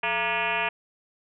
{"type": "tone with frequency modulation", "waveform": "sine", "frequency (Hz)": 1686, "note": "G#6", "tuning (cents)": 26, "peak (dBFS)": -23, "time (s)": [0.03, 0.69], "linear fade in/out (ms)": 5, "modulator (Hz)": 251, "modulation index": 4.4, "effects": []}